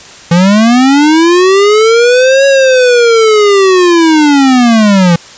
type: linear two-way sweep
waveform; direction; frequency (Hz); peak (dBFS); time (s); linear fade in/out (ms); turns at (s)
square; up then down; 166.3 to 554.4 to 166.3; -4; 0.31-5.16; 5; 2.46
effects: white hiss -32 dBFS RMS until 5.37 s + resampled to 16000 Hz